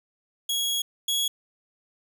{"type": "tone pair in turn", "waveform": "sawtooth", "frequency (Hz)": [3322, 3340], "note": ["G#7", "G#7"], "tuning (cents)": [0, 9], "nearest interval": "unison", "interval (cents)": 9, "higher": "second", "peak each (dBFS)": [-21, -20], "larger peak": "second", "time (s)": [[0.49, 0.82], [1.08, 1.28]], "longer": "first", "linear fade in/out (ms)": 5, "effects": []}